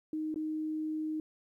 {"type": "tone with dropouts", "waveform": "sine", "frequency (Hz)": 311.1, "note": "D#4", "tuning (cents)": 0, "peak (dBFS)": -32, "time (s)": [0.13, 1.2], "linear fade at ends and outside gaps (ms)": 2, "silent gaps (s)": [0.343, 0.359], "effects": ["12-bit"]}